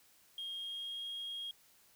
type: tone with pitch glide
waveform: sine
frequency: 3240 to 3264 Hz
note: G#7 to G#7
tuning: -43 to -31 cents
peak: -38 dBFS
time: 0.38-1.51 s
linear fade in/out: 2 ms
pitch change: +12 cents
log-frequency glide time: 0.56-1.06 s
effects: tanh soft clip ceiling -37 dBFS + white hiss -66 dBFS RMS until 1.95 s